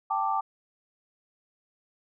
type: chord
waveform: sine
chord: G suspended second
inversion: none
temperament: just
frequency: 784 / 882 / 1176 Hz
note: G5 / A5 / D6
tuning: 0 / +4 / +2 cents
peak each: -29 dBFS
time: 0.1-0.41 s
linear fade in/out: 10 ms
effects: none